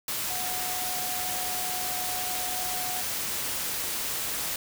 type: tone in noise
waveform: sine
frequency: 732 Hz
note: F#5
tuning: 19 cents flat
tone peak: -36 dBFS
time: 0.3-3.01 s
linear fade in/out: 2 ms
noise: white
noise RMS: -31 dBFS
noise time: 0.08-4.56 s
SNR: -8 dB
effects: none